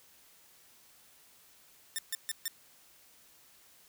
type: tone bursts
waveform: 5% pulse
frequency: 1800 Hz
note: A6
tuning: 39 cents sharp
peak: -21 dBFS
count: 4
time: 1.96-2.48 s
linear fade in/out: 0 ms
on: 25 ms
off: 140 ms
effects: white hiss -61 dBFS RMS until 3.88 s